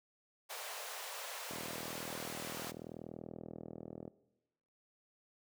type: high-pass noise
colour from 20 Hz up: pink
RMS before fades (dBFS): -45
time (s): 0.49-2.72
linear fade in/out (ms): 20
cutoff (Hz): 480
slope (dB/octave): 48
type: click train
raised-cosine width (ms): 2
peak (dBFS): -31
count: 105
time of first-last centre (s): 1.51-4.078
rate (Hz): 40.5
effects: noise-tail reverb RT60 1.0 s tail -19 dB re dry + high-pass 150 Hz 12 dB/octave